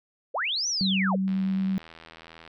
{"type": "linear two-way sweep", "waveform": "sine", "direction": "up then down", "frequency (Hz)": [392, 6070, 392], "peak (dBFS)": -25, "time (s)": [0.34, 1.16], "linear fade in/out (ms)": 10, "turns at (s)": 0.68}
{"type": "tone with vibrato", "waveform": "sine", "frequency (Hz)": 191.4, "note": "G3", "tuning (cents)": -41, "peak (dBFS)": -23, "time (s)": [0.81, 1.78], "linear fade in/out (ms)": 0, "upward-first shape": "sine", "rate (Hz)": 9.2, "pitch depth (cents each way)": 8}
{"type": "click train", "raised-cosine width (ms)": 0.3, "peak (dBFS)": -29, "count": 99, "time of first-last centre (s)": [1.28, 2.477], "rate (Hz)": 81.9}
{"effects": []}